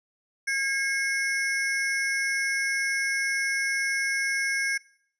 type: ring-modulated tone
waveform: square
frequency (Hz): 1900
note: A#6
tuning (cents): +33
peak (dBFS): -22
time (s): 0.47-4.78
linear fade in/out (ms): 10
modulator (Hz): 271
effects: noise-tail reverb RT60 0.6 s tail -20 dB re dry + resampled to 22050 Hz